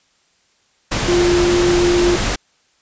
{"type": "tone in noise", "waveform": "sine", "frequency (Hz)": 350.7, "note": "F4", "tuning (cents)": 7, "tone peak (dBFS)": -12, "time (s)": [1.08, 2.16], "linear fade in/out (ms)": 10, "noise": "pink", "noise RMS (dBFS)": -19, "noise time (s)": [0.91, 2.36], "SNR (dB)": 4, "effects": ["white hiss -59 dBFS RMS until 2.81 s", "resampled to 16000 Hz"]}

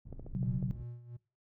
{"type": "low-pass noise", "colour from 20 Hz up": "pink", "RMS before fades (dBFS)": -45, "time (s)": [0.05, 0.84], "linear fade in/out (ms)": 10, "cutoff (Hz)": 120, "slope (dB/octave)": 12}
{"type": "clicks", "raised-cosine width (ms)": 2, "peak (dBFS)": -33, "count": 5, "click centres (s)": [0.127, 0.196, 0.265, 0.429, 0.627]}
{"type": "chord", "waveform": "sine", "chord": "B suspended second", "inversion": "none", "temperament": "equal with one note detuned", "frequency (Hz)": [123.47, 137.16, 185], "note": ["B2", "C#3", "F#3"], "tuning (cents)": [0, -18, 0], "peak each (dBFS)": -35, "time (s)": [0.35, 0.71], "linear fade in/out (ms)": 0}
{"type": "tone with tremolo", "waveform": "triangle", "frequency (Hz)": 120, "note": "B2", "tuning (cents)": -49, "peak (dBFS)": -38, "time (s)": [0.43, 1.17], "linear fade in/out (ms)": 10, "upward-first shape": "sine", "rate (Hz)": 2.9, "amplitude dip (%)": 75}
{"effects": ["noise-tail reverb RT60 0.3 s tail -21 dB re dry"]}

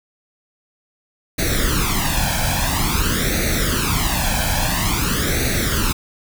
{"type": "noise with flanger", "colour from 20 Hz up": "pink", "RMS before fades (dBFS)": -19, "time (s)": [1.38, 5.93], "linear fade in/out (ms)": 10, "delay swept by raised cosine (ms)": [0.48, 1.26], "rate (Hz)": 0.49, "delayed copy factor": 0.8, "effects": []}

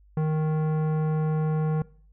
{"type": "tone with tanh clipping", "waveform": "sine", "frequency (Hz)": 155.56, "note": "D#3", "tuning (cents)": 0, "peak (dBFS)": -24, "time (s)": [0.17, 1.82], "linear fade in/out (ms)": 2, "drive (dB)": 15, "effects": ["noise-tail reverb RT60 0.5 s tail -21 dB re dry", "added 50 Hz sine -53 dBFS peak until 2.12 s"]}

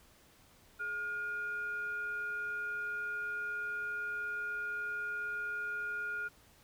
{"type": "tone with frequency modulation", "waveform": "sine", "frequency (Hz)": 1423, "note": "F6", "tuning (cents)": 32, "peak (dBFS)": -35, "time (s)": [0.79, 6.29], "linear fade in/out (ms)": 20, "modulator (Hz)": 1000, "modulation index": 0.27, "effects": ["pink hiss -63 dBFS RMS until 6.63 s"]}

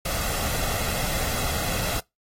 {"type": "noise with comb filter", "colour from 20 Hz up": "pink", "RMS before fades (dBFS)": -27, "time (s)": [0.05, 2], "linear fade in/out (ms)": 5, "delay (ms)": 1.5, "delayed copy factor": 0.5, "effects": ["noise-tail reverb RT60 0.2 s tail -25 dB re dry", "AAC 48 kbps"]}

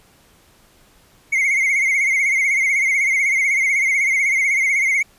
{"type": "tone with vibrato", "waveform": "triangle", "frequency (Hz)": 2155, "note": "C#7", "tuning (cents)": -49, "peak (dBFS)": -13, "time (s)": [1.32, 5.03], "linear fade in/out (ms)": 10, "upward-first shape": "sine", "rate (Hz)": 16, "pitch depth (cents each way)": 74, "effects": ["pink hiss -53 dBFS RMS until 5.18 s", "resampled to 32000 Hz"]}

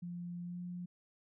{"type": "tone with pitch glide", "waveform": "sine", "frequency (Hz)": [174.61, 177.35], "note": ["F3", "F3"], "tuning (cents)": [0, 27], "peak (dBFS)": -40, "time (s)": [0.02, 0.86], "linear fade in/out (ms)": 10, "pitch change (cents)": 27, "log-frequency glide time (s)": [0.43, 0.6], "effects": []}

